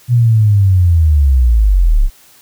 sine linear sweep, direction down, 123.47 to 30.87 Hz, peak -6 dBFS, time 0.08-2.1 s, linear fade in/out 50 ms, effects white hiss -45 dBFS RMS until 2.41 s

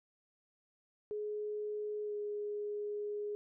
sine tone with pitch glide, 420.6 to 415.3 Hz, G#4 to G#4, +22 to 0 cents, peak -36 dBFS, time 1.11-3.35 s, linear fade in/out 0 ms, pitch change -22 cents, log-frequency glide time 2.04-2.14 s, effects none

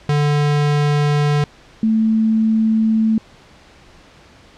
square / sine tone pair in turn, 146.83 / 220.8 Hz, D3 / A3, 0 / +6 cents, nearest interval perfect fifth, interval 706 cents, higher second, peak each -14 / -12 dBFS, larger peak second, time 0.09-1.44 / 1.83-3.18 s, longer neither, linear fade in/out 2 ms, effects pink hiss -46 dBFS RMS until 4.57 s + low-pass 5000 Hz 12 dB/octave

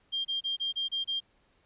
sine tone bursts, 3196 Hz, G7, 33 cents sharp, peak -28 dBFS, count 7, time 0.12-1.204 s, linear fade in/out 20 ms, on 130 ms, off 29 ms, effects pink hiss -68 dBFS RMS until 1.65 s + resampled to 8000 Hz

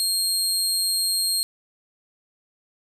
25% pulse tone, 4229 Hz, C8, 18 cents sharp, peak -16 dBFS, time 0-1.43 s, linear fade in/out 0 ms, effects none

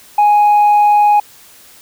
sine tone with tanh clipping, 830.6 Hz, G#5, in tune, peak -7 dBFS, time 0.18-1.2 s, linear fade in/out 5 ms, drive 1 dB, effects white hiss -42 dBFS RMS until 1.81 s

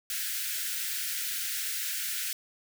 white high-pass noise, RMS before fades -33 dBFS, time 0.1-2.33 s, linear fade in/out 2 ms, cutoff 1400 Hz, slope 96 dB/octave, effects none

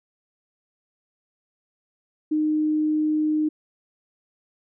sine tone, 306.9 Hz, D#4, 24 cents flat, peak -19 dBFS, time 2.31-3.49 s, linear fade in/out 10 ms, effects none

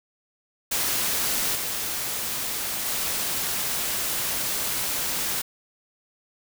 white noise with level steps, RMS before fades -25 / -29 / -27 dBFS, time 0.71-5.42 s, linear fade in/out 10 ms, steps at 1.55 / 2.85 s, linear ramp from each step 10 ms, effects none

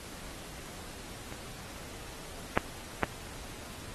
clicks, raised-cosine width 0.5 ms, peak -27 / -8 / -10 dBFS, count 3, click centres 1.325 / 2.575 / 3.033 s, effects pink hiss -46 dBFS RMS until 3.94 s + AAC 32 kbps

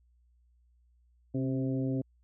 harmonic tone with a mistuned harmonic, 130.81 Hz, C3, in tune, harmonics 1 / 2 / 3 / 4 / 5, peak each -32 / -31 / -40 / -41 / -48 dBFS, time 1.34-2.02 s, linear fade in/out 10 ms, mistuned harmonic 2, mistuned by +38 cents, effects added 60 Hz sine -63 dBFS peak until 2.23 s

